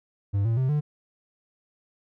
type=tone with pitch steps; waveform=triangle; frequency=100 / 114.21 / 130.44 / 148.97 Hz; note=G2 / A#2 / C3 / D3; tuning=+35 / -35 / -5 / +25 cents; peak=-19 dBFS; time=0.33-0.81 s; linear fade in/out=20 ms; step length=120 ms; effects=none

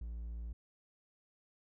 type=tone; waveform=triangle; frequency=57.3 Hz; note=A#1; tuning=29 cents flat; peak=-38 dBFS; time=0.01-0.53 s; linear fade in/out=5 ms; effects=none

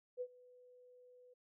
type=tone with ADSR envelope; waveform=sine; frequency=497.1 Hz; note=B4; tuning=11 cents sharp; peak=-37 dBFS; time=0.17-1.34 s; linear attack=40 ms; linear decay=61 ms; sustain=-23 dB; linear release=10 ms; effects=none

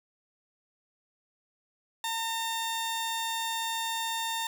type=tone pair together; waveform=sawtooth; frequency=909 / 1818 Hz; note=A#5 / A#6; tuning=-44 / -44 cents; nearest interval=octave; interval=1200 cents; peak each=-28 dBFS; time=2.04-4.47 s; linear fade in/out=2 ms; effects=none

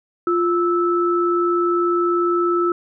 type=tone pair together; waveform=sine; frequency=349.2 / 1311.6 Hz; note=F4 / E6; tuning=0 / -9 cents; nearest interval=octave + major seventh; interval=2291 cents; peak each=-17 / -20 dBFS; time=0.27-2.72 s; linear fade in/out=2 ms; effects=none

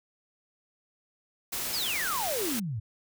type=noise; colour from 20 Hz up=white; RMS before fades=-33 dBFS; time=1.52-2.6 s; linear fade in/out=10 ms
type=exponential sweep; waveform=sine; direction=down; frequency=5320 to 98.8 Hz; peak=-30 dBFS; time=1.73-2.8 s; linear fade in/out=10 ms
effects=none

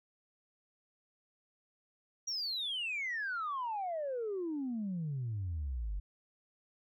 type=exponential sweep; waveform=sine; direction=down; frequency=5780 to 45.61 Hz; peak=-33 dBFS; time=2.27-6 s; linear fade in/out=10 ms; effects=tanh soft clip ceiling -31 dBFS

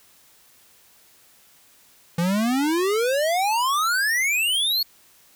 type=exponential sweep; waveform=square; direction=up; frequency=165.3 to 4435 Hz; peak=-20 dBFS; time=2.18-4.83 s; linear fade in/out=5 ms; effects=white hiss -55 dBFS RMS until 5.35 s

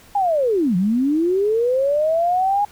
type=linear two-way sweep; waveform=sine; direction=down then up; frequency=830.6 to 171.6 to 830.6 Hz; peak=-15 dBFS; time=0.15-2.65 s; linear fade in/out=5 ms; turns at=0.76 s; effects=pink hiss -48 dBFS RMS until 2.71 s

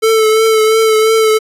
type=tone with vibrato; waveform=square; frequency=440 Hz; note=A4; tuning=in tune; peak=-8 dBFS; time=0.02-1.39 s; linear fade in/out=20 ms; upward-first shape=triangle; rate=2.9 Hz; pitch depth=31 cents each way; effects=resampled to 32000 Hz

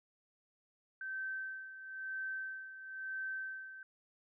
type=tone with tremolo; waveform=sine; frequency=1547 Hz; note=G6; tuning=23 cents flat; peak=-37 dBFS; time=1.01-3.83 s; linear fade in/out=2 ms; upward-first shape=sine; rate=1 Hz; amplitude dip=70%; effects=none

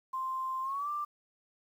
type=tone with pitch glide; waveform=sine; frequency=1046.5 to 1181.5 Hz; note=C6 to D6; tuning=0 to +10 cents; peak=-32 dBFS; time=0.13-1.05 s; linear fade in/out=10 ms; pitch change=+210 cents; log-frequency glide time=0.62-0.89 s; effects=10-bit

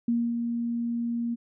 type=tone with ADSR envelope; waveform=sine; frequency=235.1 Hz; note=A#3; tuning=15 cents sharp; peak=-21 dBFS; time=0.08-1.36 s; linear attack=4 ms; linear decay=250 ms; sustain=-5 dB; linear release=26 ms; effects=none

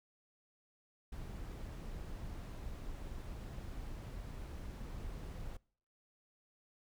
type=noise; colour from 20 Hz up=brown; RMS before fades=-45 dBFS; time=1.12-5.57 s; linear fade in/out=5 ms; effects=noise-tail reverb RT60 0.5 s tail -24 dB re dry

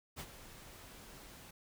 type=noise with ADSR envelope; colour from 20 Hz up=pink; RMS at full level=-43 dBFS; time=0.16-1.51 s; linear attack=37 ms; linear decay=54 ms; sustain=-11 dB; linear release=6 ms; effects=none

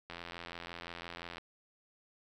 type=click train; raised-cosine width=0.3 ms; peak=-27 dBFS; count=111; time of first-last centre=0.1-1.382 s; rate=85.8 Hz; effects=11-bit

